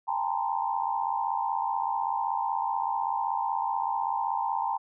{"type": "tone cluster", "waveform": "sine", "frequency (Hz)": [801, 886, 942, 1031], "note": ["G5", "A5", "A#5", "C6"], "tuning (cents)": [37, 12, 18, -26], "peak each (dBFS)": [-31, -31, -32, -34], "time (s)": [0.07, 4.78], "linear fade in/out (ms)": 20, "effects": []}